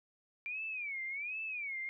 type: tone with vibrato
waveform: sine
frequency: 2349 Hz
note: D7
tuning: in tune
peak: -37 dBFS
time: 0.46-1.89 s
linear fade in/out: 0 ms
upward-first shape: sine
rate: 1.3 Hz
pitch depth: 200 cents each way
effects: none